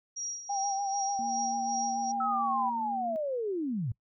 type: tone with tremolo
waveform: sine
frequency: 5690 Hz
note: F8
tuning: 31 cents sharp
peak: -33 dBFS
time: 0.16-2.12 s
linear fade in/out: 10 ms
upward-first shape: sine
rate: 2.6 Hz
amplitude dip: 70%
type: tone with vibrato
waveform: sine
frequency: 793 Hz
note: G5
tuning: 20 cents sharp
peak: -29 dBFS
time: 0.49-2.7 s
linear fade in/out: 10 ms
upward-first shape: sine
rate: 6.8 Hz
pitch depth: 39 cents each way
type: tone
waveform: sine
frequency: 233.1 Hz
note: A#3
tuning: in tune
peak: -38 dBFS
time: 1.19-3.16 s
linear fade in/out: 0 ms
type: linear sweep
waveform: sine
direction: down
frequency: 1318.5 to 98 Hz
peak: -29 dBFS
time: 2.2-3.92 s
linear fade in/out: 5 ms
effects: noise-tail reverb RT60 0.1 s tail -23 dB re dry